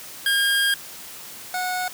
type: tone pair in turn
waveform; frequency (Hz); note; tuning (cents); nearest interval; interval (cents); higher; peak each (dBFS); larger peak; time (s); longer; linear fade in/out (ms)
25% pulse; 1616 / 732.4; G#6 / F#5; -48 / -18; octave + major second; 1370; first; -14 / -20; first; 0.26-0.74 / 1.54-1.88; first; 2
effects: white hiss -39 dBFS RMS until 1.93 s + high-pass 80 Hz 12 dB/octave